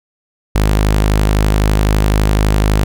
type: tone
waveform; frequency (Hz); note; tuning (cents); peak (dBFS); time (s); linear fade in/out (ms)
sawtooth; 51.91; G#1; 0; -6; 0.55-2.84; 5
effects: none